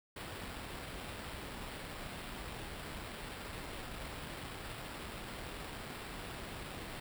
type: noise with sample-and-hold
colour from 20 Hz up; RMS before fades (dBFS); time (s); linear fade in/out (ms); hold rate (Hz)
pink; -45; 0.16-7; 5; 6300
effects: none